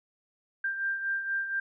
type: beating tone pair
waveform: sine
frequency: 1584 / 1588.2 Hz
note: G6 / G6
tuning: +18 / +22 cents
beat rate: 4.2 Hz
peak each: -29 / -37 dBFS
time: 0.64-1.6 s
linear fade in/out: 5 ms
effects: none